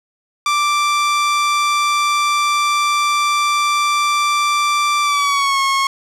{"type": "tone with pitch glide", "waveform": "sawtooth", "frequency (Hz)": [1174.7, 1089.7], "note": ["D6", "C#6"], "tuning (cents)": [0, -30], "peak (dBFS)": -10, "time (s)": [0.46, 5.87], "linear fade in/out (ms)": 2, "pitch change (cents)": -130, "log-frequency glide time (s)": [5.02, 5.6], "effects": ["low-pass 8000 Hz 12 dB/octave", "7-bit"]}